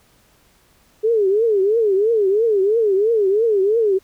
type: tone with vibrato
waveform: sine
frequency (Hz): 420.2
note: G#4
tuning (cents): +20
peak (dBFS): -13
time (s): 1.03-3.99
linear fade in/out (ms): 20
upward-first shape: triangle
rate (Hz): 3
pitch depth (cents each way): 210
effects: pink hiss -56 dBFS RMS until 4.03 s